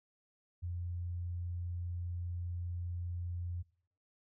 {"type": "tone", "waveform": "sine", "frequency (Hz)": 87.5, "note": "F2", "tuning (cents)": 4, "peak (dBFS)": -36, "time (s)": [0.62, 3.63], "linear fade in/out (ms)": 20, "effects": ["noise-tail reverb RT60 0.6 s tail -22 dB re dry"]}